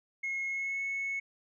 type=tone with pitch glide; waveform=sine; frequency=2165 to 2200 Hz; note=C#7 to C#7; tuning=-41 to -14 cents; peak=-30 dBFS; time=0.23-1.2 s; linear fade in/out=10 ms; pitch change=+27 cents; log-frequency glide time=0.47-0.81 s; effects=tanh soft clip ceiling -29 dBFS